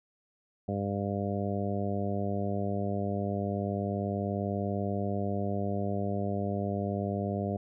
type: harmonic tone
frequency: 100.3 Hz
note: G2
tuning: 40 cents sharp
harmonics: 1 / 2 / 3 / 4 / 5 / 6 / 7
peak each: -34 / -33 / -40 / -38 / -40 / -38 / -39 dBFS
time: 0.68-7.57 s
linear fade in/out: 5 ms
effects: none